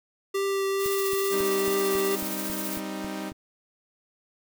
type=tone with vibrato; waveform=square; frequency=392 Hz; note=G4; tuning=in tune; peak=-25 dBFS; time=0.34-2.16 s; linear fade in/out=10 ms; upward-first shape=triangle; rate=2.3 Hz; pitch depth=11 cents each way
type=noise with tremolo; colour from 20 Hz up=blue; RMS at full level=-32 dBFS; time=0.78-2.81 s; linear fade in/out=50 ms; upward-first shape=triangle; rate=15 Hz; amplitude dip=45%
type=click train; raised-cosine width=3 ms; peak=-27 dBFS; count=10; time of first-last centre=0.86-3.319 s; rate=3.66 Hz
type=chord; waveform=sawtooth; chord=C minor; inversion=second; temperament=equal; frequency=196 / 261.6 / 311.1 Hz; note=G3 / C4 / Eb4; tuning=0 / 0 / 0 cents; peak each=-31 / -36 / -31 dBFS; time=1.3-3.33 s; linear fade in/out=50 ms
effects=none